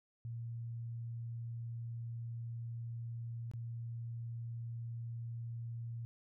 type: tone with dropouts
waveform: sine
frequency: 116.54 Hz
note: A#2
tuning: in tune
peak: -40 dBFS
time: 0.25-6.05 s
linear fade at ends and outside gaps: 0 ms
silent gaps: 3.514-3.536 s
effects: none